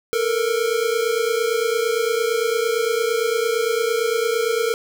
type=tone pair together; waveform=square; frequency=444.3 / 473.1 Hz; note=A4 / A#4; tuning=+17 / +26 cents; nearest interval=minor second; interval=109 cents; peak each=-22 dBFS; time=0.13-4.74 s; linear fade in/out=0 ms; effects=none